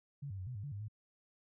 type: tone with pitch steps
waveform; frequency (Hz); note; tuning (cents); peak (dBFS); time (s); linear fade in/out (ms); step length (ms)
sine; 141.4 / 97.4 / 92.7 / 125.8 / 101.1 / 143.8 / 101.2 / 107.1; C#3 / G2 / F#2 / B2 / G#2 / D3 / G#2 / A2; +35 / -11 / +4 / +32 / -46 / -36 / -44 / -46; -40; 0.22-0.884; 10; 83
effects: none